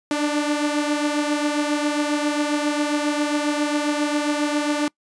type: beating tone pair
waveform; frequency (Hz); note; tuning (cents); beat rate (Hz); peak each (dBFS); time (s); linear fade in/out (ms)
sawtooth; 293.7 / 301.1; D4 / D4; 0 / +43; 7.4; -17 / -22; 0.11-4.88; 2
effects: noise-tail reverb RT60 0.1 s tail -25 dB re dry + resampled to 22050 Hz